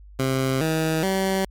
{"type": "tone with pitch steps", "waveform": "15% pulse", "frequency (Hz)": [132.4, 159.28, 191.62], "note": ["C3", "D#3", "G3"], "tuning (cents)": [21, 41, -39], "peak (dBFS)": -14, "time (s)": [0.19, 1.45], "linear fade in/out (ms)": 5, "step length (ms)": 420, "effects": ["added 50 Hz sine -42 dBFS peak until 1.5 s", "MP3 96 kbps"]}